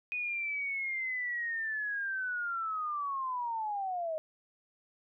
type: linear sweep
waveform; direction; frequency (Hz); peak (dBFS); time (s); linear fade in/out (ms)
sine; down; 2489 to 617; -32; 0.12-4.18; 0
effects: none